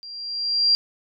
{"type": "tone with level ramp", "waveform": "sine", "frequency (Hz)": 4753, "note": "D8", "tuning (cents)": 20, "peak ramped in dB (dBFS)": [-36, -13], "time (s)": [0.03, 0.75], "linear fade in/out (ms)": 0, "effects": []}